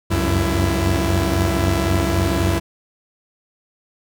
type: tone cluster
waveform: sawtooth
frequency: 69.2 / 91.3 / 95.1 / 333 Hz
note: C#2 / F#2 / F#2 / E4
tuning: -2 / -23 / +48 / +18 cents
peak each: -18 dBFS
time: 0.1-2.6 s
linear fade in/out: 20 ms
effects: none